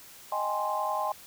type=chord; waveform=sine; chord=Ab major seventh; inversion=second; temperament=equal with one note detuned; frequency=622.3 / 784 / 834.5 / 1046.5 Hz; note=Eb5 / G5 / Ab5 / C6; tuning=0 / 0 / +8 / 0 cents; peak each=-34 / -35 / -32 / -31 dBFS; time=0.32-1.12 s; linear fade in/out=2 ms; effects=white hiss -50 dBFS RMS until 1.26 s